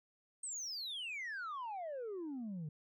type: exponential sweep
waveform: sine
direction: down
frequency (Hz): 8570 to 145.2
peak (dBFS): -38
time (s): 0.43-2.69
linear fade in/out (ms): 5
effects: tanh soft clip ceiling -39 dBFS